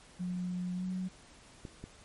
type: tone with pitch glide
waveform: sine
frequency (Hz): 180 to 184.85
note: F#3 to F#3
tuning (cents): -47 to -1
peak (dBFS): -33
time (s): 0.19-1.09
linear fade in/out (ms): 20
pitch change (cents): +46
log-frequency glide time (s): 0.74-0.85
type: clicks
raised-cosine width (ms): 3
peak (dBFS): -30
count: 2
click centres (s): 1.652 / 1.84
effects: pink hiss -57 dBFS RMS until 2.04 s + MP3 48 kbps